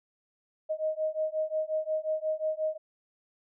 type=beating tone pair; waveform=sine; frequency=622.3 / 627.9 Hz; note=D#5 / D#5; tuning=0 / +16 cents; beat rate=5.6 Hz; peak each=-31 dBFS; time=0.69-2.78 s; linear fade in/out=20 ms; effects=none